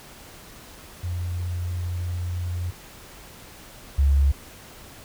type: tone pair in turn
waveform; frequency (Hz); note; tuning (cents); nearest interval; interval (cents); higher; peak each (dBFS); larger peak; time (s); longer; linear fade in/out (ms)
sine; 88.3 / 69.6; F2 / C#2; +20 / +8; major third; 412; first; -25 / -15; second; 1.03-2.71 / 3.98-4.32; first; 10
effects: pink hiss -45 dBFS RMS until 5.04 s